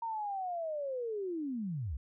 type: linear sweep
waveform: sine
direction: down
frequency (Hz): 931 to 55.6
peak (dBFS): -34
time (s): 0.02-1.97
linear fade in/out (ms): 5
effects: none